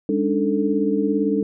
sine tone cluster, 202.7 / 284.3 / 302 / 442.9 Hz, G#3 / C#4 / D4 / A4, -42 / +44 / +48 / +11 cents, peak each -23 dBFS, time 0.09-1.43 s, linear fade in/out 2 ms, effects none

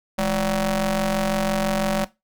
sawtooth ring-modulated tone, 185 Hz, F#3, in tune, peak -13 dBFS, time 0.18-2.05 s, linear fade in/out 10 ms, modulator 393 Hz, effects noise-tail reverb RT60 0.2 s tail -17 dB re dry

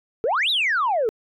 sine exponential two-way sweep, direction up then down, 415.3 to 4003 to 415.3 Hz, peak -17 dBFS, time 0.24-1.09 s, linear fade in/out 0 ms, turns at 0.5 s, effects tanh soft clip ceiling -15 dBFS

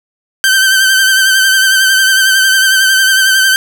sawtooth tone with vibrato, 1549 Hz, G6, 21 cents flat, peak -3 dBFS, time 0.44-3.56 s, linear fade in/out 0 ms, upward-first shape sine, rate 11 Hz, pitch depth 35 cents each way, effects none

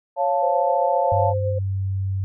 sine chord, Db augmented, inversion none, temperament equal, 554.4 / 698.5 / 880 Hz, Db5 / F5 / A5, 0 / 0 / 0 cents, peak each -22 dBFS, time 0.16-1.34 s, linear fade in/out 50 ms
sine tone with tremolo, 520 Hz, C5, 11 cents flat, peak -22 dBFS, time 0.42-1.59 s, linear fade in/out 10 ms, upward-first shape sine, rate 7.8 Hz, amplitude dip 40%
sine tone with pitch glide, 97.8 to 96.34 Hz, G2 to G2, -4 to -30 cents, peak -21 dBFS, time 1.12-2.24 s, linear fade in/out 0 ms, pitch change -26 cents, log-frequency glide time 1.36-1.82 s
effects none

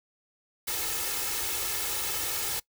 white noise with comb filter, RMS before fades -31 dBFS, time 0.67-2.6 s, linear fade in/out 10 ms, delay 2.3 ms, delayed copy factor +0.75, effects noise-tail reverb RT60 0.1 s tail -22 dB re dry

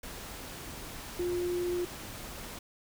sine tone in noise, 353.7 Hz, F4, 22 cents sharp, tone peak -29 dBFS, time 1.19-1.85 s, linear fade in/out 5 ms, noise pink, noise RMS -43 dBFS, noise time 0.03-2.59 s, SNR +11 dB, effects none

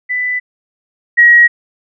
sine tone pair in turn, 1992 / 1900.3 Hz, B6 / A#6, +14 / +33 cents, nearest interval minor second, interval 81 cents, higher first, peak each -14 / -3 dBFS, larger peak second, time 0.09-0.4 / 1.17-1.48 s, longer neither, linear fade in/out 20 ms, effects none

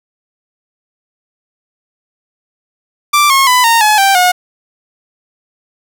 sawtooth tone with pitch steps, 1174.7 / 1083.4 / 999.3 / 921.7 / 850.1 / 784 / 723.1 Hz, D6 / C#6 / B5 / A#5 / G#5 / G5 / F#5, 0 / -40 / +20 / -20 / +40 / 0 / -40 cents, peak -3 dBFS, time 3.13-4.32 s, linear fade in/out 10 ms, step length 170 ms, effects none

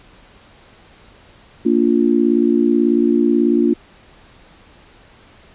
sine chord, Bb major, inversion none, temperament just, 233.1 / 291.4 / 349.6 Hz, Bb3 / D4 / F4, 0 / -13 / +2 cents, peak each -16 dBFS, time 1.65-3.74 s, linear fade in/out 10 ms, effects pink hiss -47 dBFS RMS until 5.54 s + resampled to 8000 Hz

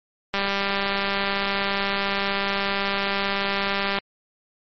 click train, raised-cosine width 0.3 ms, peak -8 dBFS, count 723, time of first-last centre 0.34-3.986 s, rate 198 Hz, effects MP3 32 kbps

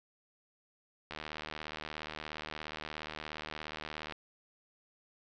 click train, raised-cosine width 0.3 ms, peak -24 dBFS, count 233, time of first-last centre 1.11-4.123 s, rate 77 Hz, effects resampled to 16000 Hz + 9-bit

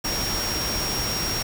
sine tone in noise, 5580 Hz, F8, 2 cents flat, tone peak -27 dBFS, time 0.04-1.43 s, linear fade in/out 10 ms, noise pink, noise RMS -28 dBFS, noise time 0.04-1.43 s, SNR -2 dB, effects none

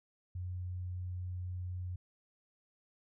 sine tone, 90.4 Hz, F#2, 40 cents flat, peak -37 dBFS, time 0.35-1.96 s, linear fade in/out 5 ms, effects none

